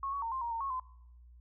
sine tone with pitch steps, 1095 / 1122 / 915 / 1050 / 940 / 914 / 1096 / 1026 Hz, C#6 / C#6 / A#5 / C6 / A#5 / A#5 / C#6 / C6, -22 / +21 / -32 / +6 / +14 / -34 / -20 / -34 cents, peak -33 dBFS, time 0.03-0.798 s, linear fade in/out 2 ms, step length 96 ms, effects noise-tail reverb RT60 0.9 s tail -24 dB re dry + added 60 Hz sine -53 dBFS peak until 1.4 s

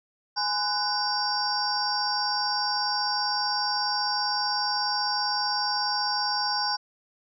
sine tone cluster, 833 / 1017 / 1491 / 4745 / 5500 Hz, G#5 / C6 / F#6 / D8 / F8, +5 / -50 / +13 / +17 / -27 cents, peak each -29 / -35 / -34 / -30 / -29 dBFS, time 0.36-6.77 s, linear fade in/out 20 ms, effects none

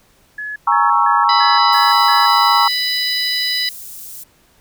sine tone bursts, 1700 Hz, G#6, 40 cents sharp, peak -23 dBFS, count 6, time 0.38-2.26 s, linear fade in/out 5 ms, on 180 ms, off 160 ms
sine chord, A# half-diminished seventh, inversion third, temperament equal with one note detuned, 830.6 / 932.3 / 1108.7 / 1324.6 Hz, G#5 / A#5 / C#6 / E6, 0 / 0 / 0 / +8 cents, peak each -19 / -15 / -15 / -17 dBFS, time 0.67-2.68 s, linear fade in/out 5 ms
harmonic tone, 992 Hz, B5, 7 cents sharp, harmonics 2 / 3 / 4 / 5, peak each -23 / -27 / -20 / -20 dBFS, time 1.29-3.69 s, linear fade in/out 2 ms
white high-pass noise, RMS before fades -33 dBFS, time 1.72-4.24 s, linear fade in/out 10 ms, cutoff 7600 Hz, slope 12 dB/octave
effects pink hiss -54 dBFS RMS until 4.6 s

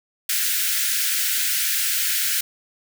white high-pass noise, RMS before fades -22 dBFS, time 0.29-2.41 s, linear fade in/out 5 ms, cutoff 1400 Hz, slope 96 dB/octave, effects none

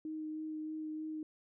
sine tone with vibrato, 311.1 Hz, D#4, in tune, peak -38 dBFS, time 0.05-1.23 s, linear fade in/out 2 ms, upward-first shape sine, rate 3.2 Hz, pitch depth 11 cents each way, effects none

